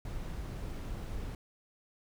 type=noise; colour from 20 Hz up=brown; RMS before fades=-39 dBFS; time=0.05-1.35 s; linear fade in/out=2 ms; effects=none